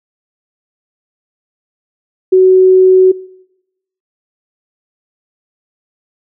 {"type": "tone", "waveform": "sine", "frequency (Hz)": 373.6, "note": "F#4", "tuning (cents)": 17, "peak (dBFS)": -3, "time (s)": [2.32, 3.12], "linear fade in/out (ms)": 10, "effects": ["noise-tail reverb RT60 0.9 s tail -23 dB re dry"]}